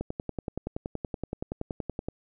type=click train; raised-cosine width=2 ms; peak=-18 dBFS; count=23; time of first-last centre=0.01-2.085 s; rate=10.6 Hz; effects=none